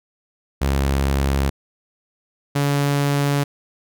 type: tone pair in turn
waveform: sawtooth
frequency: 68.6 / 142.37 Hz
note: C#2 / C#3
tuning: -17 / +47 cents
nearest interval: octave + minor second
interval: 1264 cents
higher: second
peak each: -13 dBFS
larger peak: neither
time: 0.61-1.5 / 2.55-3.44 s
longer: neither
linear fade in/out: 10 ms
effects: none